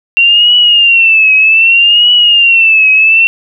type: tone with vibrato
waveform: sine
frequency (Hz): 2737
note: F7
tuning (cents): -36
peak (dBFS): -3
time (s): 0.17-3.27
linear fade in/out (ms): 0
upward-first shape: triangle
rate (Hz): 0.64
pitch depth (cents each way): 130
effects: none